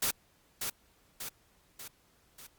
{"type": "noise with echo", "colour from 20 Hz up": "white", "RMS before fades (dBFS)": -30, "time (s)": [0.02, 0.11], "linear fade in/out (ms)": 5, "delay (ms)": 590, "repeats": 4, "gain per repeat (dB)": -5, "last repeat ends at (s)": 2.47, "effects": ["pink hiss -67 dBFS RMS until 2.58 s", "Opus 48 kbps"]}